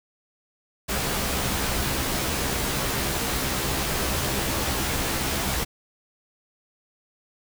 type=noise with comb filter; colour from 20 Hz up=pink; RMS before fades=-26 dBFS; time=0.88-5.65 s; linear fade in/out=20 ms; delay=15 ms; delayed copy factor=+0.6; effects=none